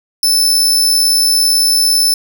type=tone with amplitude modulation; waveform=sawtooth; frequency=5274 Hz; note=E8; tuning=in tune; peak=-5 dBFS; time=0.23-2.14 s; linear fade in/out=2 ms; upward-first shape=sine; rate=77.9 Hz; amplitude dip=30%; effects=7-bit